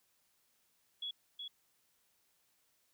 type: tone with echo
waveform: sine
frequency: 3367 Hz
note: G#7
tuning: 23 cents sharp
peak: -38 dBFS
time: 1.02-1.11 s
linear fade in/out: 5 ms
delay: 370 ms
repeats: 1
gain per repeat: -4 dB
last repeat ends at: 1.48 s
effects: white hiss -75 dBFS RMS until 2.93 s